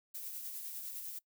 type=noise with tremolo; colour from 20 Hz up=violet; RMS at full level=-42 dBFS; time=0.14-1.19 s; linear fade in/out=10 ms; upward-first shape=triangle; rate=9.9 Hz; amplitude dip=40%; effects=noise-tail reverb RT60 0.1 s tail -21 dB re dry